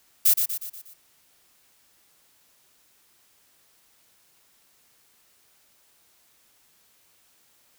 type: noise with echo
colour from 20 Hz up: violet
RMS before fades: -17 dBFS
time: 0.25-0.34 s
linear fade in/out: 10 ms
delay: 120 ms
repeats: 5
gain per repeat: -6 dB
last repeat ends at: 0.94 s
effects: white hiss -62 dBFS RMS until 7.78 s